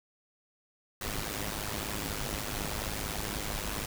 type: noise with amplitude modulation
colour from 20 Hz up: pink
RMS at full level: -32 dBFS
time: 1.01-3.86 s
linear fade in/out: 5 ms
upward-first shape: sine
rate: 104 Hz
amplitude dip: 75%
effects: none